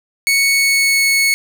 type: tone with pitch glide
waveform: sawtooth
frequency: 2217 to 2204 Hz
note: C#7 to C#7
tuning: 0 to -11 cents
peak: -8 dBFS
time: 0.27-1.34 s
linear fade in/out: 0 ms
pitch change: -11 cents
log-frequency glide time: 0.5-1.03 s
effects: none